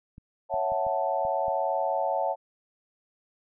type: clicks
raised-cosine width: 5 ms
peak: -33 dBFS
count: 6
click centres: 0.181 / 0.541 / 0.72 / 0.867 / 1.251 / 1.482 s
type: chord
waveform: sine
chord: F# minor seventh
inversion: second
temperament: equal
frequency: 554.4 / 659.3 / 740 / 880 Hz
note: C#5 / E5 / F#5 / A5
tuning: 0 / 0 / 0 / 0 cents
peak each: -30 dBFS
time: 0.49-2.36 s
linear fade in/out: 50 ms
effects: none